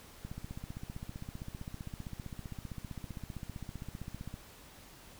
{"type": "click train", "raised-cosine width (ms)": 5, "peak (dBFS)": -29, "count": 64, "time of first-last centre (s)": [0.25, 4.341], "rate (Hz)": 15.4, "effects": ["pink hiss -55 dBFS RMS until 5.19 s"]}